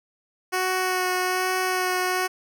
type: tone with vibrato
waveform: 10% pulse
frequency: 368.8 Hz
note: F#4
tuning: 6 cents flat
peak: -14 dBFS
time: 0.52-2.28 s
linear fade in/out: 20 ms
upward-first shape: sine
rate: 1.2 Hz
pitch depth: 13 cents each way
effects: none